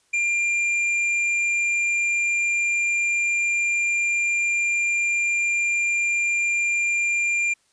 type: tone with hard clipping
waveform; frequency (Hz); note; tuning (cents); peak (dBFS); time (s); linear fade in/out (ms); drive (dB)
sine; 2391; D7; +30; -21; 0.13-7.54; 10; 6
effects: white hiss -64 dBFS RMS until 7.72 s + resampled to 22050 Hz